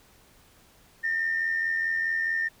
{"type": "tone pair together", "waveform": "sine", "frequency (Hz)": [1807, 1891.7], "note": ["A6", "A#6"], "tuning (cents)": [46, 25], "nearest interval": "minor second", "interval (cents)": 79, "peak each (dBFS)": [-24, -32], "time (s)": [1.03, 2.49], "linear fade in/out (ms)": 20, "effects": ["tanh soft clip ceiling -19 dBFS", "pink hiss -58 dBFS RMS until 2.6 s"]}